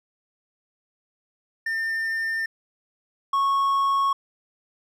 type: tone pair in turn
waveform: triangle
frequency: 1803 / 1101.7 Hz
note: A6 / C#6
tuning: +42 / -11 cents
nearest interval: major sixth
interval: 853 cents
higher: first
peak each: -22 / -17 dBFS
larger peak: second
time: 1.66-2.46 / 3.33-4.13 s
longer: neither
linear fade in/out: 5 ms
effects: none